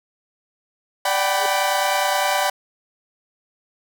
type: chord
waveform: sawtooth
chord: G major seventh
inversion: second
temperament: equal with one note detuned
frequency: 587.3 / 754.2 / 784 / 987.8 Hz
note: D5 / F#5 / G5 / B5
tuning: 0 / +33 / 0 / 0 cents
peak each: -20 dBFS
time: 1.05-2.5 s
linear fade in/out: 5 ms
type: tone with exponential growth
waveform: sine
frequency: 415.3 Hz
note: G#4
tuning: in tune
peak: -26 dBFS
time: 1.31-1.46 s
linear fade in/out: 2 ms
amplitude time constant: 31 ms
effects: none